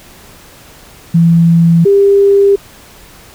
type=tone pair in turn; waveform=sine; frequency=167.6 / 398.6 Hz; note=E3 / G4; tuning=+29 / +29 cents; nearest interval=octave + minor third; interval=1500 cents; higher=second; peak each=-4 dBFS; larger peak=neither; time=1.14-1.85 / 1.85-2.56 s; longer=neither; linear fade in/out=10 ms; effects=pink hiss -38 dBFS RMS until 3.34 s